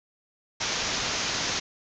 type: low-pass noise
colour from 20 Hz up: white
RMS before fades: -29 dBFS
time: 0.6-1.6 s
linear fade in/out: 10 ms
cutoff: 6700 Hz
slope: 96 dB/octave
effects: none